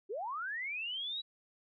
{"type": "linear sweep", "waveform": "sine", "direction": "up", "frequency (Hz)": [350.7, 3934], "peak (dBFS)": -36, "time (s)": [0.09, 1.22], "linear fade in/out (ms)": 20, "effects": []}